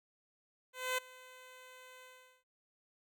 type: tone with ADSR envelope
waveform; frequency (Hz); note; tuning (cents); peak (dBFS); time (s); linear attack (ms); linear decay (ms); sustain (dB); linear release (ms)
10% pulse; 510; C5; -44; -23; 0.73-2.44; 250; 8; -22; 410
effects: none